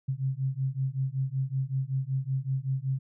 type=beating tone pair; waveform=sine; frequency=130.81 / 136.11 Hz; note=C3 / C#3; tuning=0 / -31 cents; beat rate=5.3 Hz; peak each=-30 dBFS; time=0.08-2.99 s; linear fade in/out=10 ms; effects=none